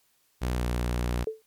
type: tone with pitch glide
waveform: sawtooth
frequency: 61.6 to 60.4 Hz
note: B1 to B1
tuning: -4 to -38 cents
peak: -22 dBFS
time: 0.41-1.25 s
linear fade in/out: 20 ms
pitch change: -34 cents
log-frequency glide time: 0.57-0.62 s
type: tone with exponential decay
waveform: sine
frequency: 440 Hz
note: A4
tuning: in tune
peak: -23 dBFS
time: 1.27-1.42 s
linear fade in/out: 2 ms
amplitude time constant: 32 ms
effects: white hiss -68 dBFS RMS until 1.46 s + MP3 96 kbps